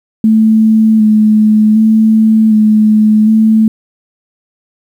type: tone with vibrato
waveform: sine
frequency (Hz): 217.1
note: A3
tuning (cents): -23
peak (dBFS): -4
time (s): 0.24-3.68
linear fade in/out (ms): 2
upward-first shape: square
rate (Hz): 0.66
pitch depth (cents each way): 20
effects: 7-bit